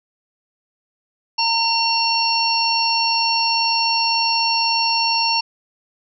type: harmonic tone with a mistuned harmonic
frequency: 914 Hz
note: A#5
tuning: 34 cents flat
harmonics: 1 / 3 / 5 / 6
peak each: -20 / -23 / -22 / -21 dBFS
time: 1.38-5.41 s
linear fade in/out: 10 ms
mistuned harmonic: 5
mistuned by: -58 cents
effects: none